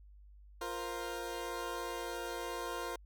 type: chord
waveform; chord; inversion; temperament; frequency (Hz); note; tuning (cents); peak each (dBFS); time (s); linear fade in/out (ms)
20% pulse; F suspended fourth; none; equal; 349.2 / 466.2 / 523.3; F4 / Bb4 / C5; 0 / 0 / 0; -38 / -37 / -39; 0.61-2.96; 5
effects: added 50 Hz sine -54 dBFS peak until 3.05 s